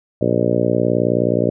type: harmonic tone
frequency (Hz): 59.4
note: A#1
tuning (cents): +33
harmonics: 2 / 3 / 4 / 5 / 6 / 7 / 8 / 9 / 10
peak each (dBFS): -23 / -23 / -23 / -23 / -23 / -23 / -23 / -23 / -23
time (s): 0.21-1.5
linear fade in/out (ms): 5
effects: none